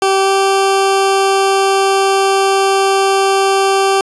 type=tone with pitch glide; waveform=20% pulse; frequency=387.2 to 389.4 Hz; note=G4 to G4; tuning=-21 to -12 cents; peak=-5 dBFS; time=0.02-4.01 s; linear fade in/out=2 ms; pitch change=+9 cents; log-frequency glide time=0.22-0.29 s; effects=resampled to 24000 Hz + 7-bit